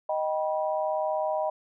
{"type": "chord", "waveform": "sine", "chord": "Eb augmented", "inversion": "none", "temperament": "just", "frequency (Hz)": [622.3, 777.8, 972.3], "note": ["Eb5", "G5", "B5"], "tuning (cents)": [0, -14, -27], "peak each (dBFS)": [-27, -31, -33], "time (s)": [0.09, 1.5], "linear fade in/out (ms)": 5, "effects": []}